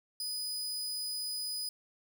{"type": "tone", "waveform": "sawtooth", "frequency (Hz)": 4978, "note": "D#8", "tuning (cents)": 0, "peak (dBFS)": -32, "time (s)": [0.2, 1.69], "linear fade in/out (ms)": 2, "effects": []}